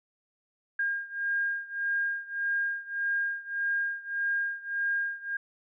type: beating tone pair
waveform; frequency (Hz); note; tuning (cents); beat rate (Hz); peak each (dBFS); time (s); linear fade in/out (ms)
sine; 1614 / 1615.7; G#6 / G#6; -50 / -48; 1.7; -30 / -32; 0.79-5.37; 5
effects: none